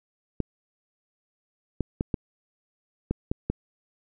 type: clicks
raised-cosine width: 3 ms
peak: -12 dBFS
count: 7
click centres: 0.403 / 1.807 / 2.009 / 2.142 / 3.11 / 3.315 / 3.5 s
effects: none